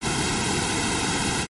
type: noise with comb filter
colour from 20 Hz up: pink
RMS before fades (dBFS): -24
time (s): 0.01-1.47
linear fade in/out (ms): 50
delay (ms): 1.7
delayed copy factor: -1
effects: MP3 48 kbps